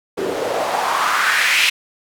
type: noise with band-pass filter sweep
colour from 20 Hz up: white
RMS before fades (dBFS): -18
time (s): 0.17-1.7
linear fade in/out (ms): 10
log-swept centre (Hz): 350 to 2700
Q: 3
effects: none